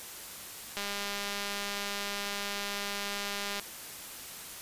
click train, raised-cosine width 0.2 ms, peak -18 dBFS, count 572, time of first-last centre 0.77-3.597 s, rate 202 Hz, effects white hiss -44 dBFS RMS until 4.61 s + resampled to 32000 Hz

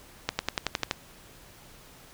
accelerating click train, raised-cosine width 0.2 ms, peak -8 dBFS, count 8, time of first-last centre 0.29-0.911 s, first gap 100 ms, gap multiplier 0.96, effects pink hiss -52 dBFS RMS until 2.13 s

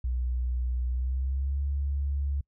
sine tone with pitch glide, 61.74 to 70.11 Hz, B1 to C#2, 0 to +20 cents, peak -26 dBFS, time 0.04-2.41 s, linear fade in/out 5 ms, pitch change +220 cents, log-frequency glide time 0.89-1.61 s, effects noise-tail reverb RT60 0.1 s tail -26 dB re dry

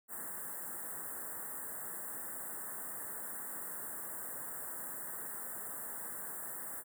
white band-stop noise, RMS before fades -43 dBFS, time 0.08-6.84 s, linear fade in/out 50 ms, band 1900 to 7600 Hz, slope 96 dB/octave, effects high-pass 150 Hz 12 dB/octave

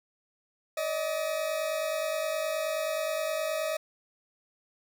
40% pulse tone pair together, 581.5 / 631 Hz, D5 / D#5, -17 / +24 cents, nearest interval minor second, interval 141 cents, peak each -34 / -29 dBFS, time 0.77-3.77 s, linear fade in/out 5 ms, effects none

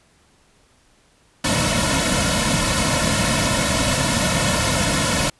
pink noise with comb filter, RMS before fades -19 dBFS, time 1.44-5.3 s, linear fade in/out 5 ms, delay 2.5 ms, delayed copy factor -0.95, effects pink hiss -57 dBFS RMS until 5.39 s + resampled to 24000 Hz

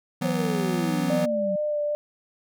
square chord, E suspended second, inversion none, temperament just, 164.81 / 185.42 / 247.2 Hz, E3 / F#3 / B3, 0 / +4 / +2 cents, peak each -29 dBFS, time 0.21-1.26 s, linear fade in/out 10 ms
sine exponential sweep, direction down, 540 to 185 Hz, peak -28 dBFS, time 0.24-1.56 s, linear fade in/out 5 ms
sine tone with vibrato, 595 Hz, D5, 22 cents sharp, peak -23 dBFS, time 1.1-1.95 s, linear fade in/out 0 ms, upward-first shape sine, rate 2.4 Hz, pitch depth 17 cents each way
effects none

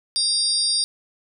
sine tone cluster, 3706 / 4776 / 5480 / 8910 Hz, A#7 / D8 / F8 / C#9, -11 / +28 / -34 / +8 cents, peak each -29 / -20 / -29 / -25 dBFS, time 0.16-0.84 s, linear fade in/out 0 ms, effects none

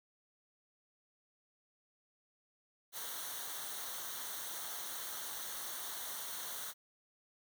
white noise with comb filter, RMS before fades -43 dBFS, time 2.92-6.74 s, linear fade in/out 50 ms, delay 0.4 ms, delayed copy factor -0.7, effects none

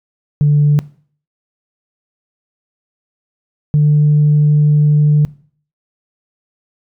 sine tone pair in turn, 146.83 / 148.97 Hz, D3 / D3, 0 / +25 cents, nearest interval unison, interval 25 cents, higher second, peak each -6 dBFS, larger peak neither, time 0.41-0.79 / 3.74-5.25 s, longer second, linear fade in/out 0 ms, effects noise-tail reverb RT60 0.5 s tail -21 dB re dry + tanh soft clip ceiling -4 dBFS

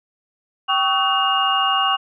sine tone cluster, 777 / 1123 / 1276 / 1516 / 2839 Hz, G5 / C#6 / D#6 / F#6 / F7, -16 / +22 / +43 / +42 / +28 cents, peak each -22 / -20 / -26 / -28 / -20 dBFS, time 0.68-1.97 s, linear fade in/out 20 ms, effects none

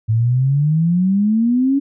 sine exponential sweep, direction up, 108.4 to 283.2 Hz, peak -12 dBFS, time 0.08-1.8 s, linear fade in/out 20 ms, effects none

